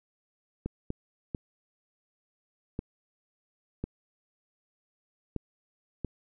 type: clicks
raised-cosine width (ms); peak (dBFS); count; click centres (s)
3; -19; 7; 0.66 / 0.904 / 1.348 / 2.791 / 3.84 / 5.363 / 6.047
effects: none